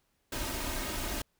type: noise with comb filter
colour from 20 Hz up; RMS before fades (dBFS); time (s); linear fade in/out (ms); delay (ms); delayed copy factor
pink; -35; 0.32-1.22; 5; 3.2; +0.55
effects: pink hiss -75 dBFS RMS until 1.39 s